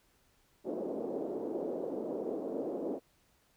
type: band-pass noise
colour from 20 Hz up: pink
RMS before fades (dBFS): -37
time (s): 0.64-3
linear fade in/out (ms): 50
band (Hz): 290 to 540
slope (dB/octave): 24
effects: pink hiss -70 dBFS RMS until 3.56 s